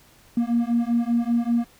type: beating tone pair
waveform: triangle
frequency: 233.2 / 238.3 Hz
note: A#3 / A#3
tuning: +1 / +38 cents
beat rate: 5.1 Hz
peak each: -19 / -19 dBFS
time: 0.37-1.65 s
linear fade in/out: 5 ms
effects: tanh soft clip ceiling -14 dBFS + pink hiss -54 dBFS RMS until 1.79 s